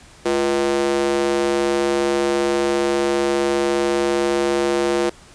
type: tone with high-pass filter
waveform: square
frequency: 69.8 Hz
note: C#2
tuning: 13 cents sharp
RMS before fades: -19 dBFS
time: 0.25-5.1 s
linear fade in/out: 10 ms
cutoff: 390 Hz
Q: 2.9
effects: pink hiss -46 dBFS RMS until 5.34 s + resampled to 22050 Hz